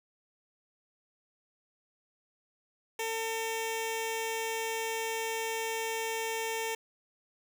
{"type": "tone with notch filter", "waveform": "10% pulse", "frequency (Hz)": 450, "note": "A4", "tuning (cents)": 39, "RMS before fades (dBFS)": -34, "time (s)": [2.99, 6.75], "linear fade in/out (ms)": 5, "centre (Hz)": 1400, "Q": 1.8, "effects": []}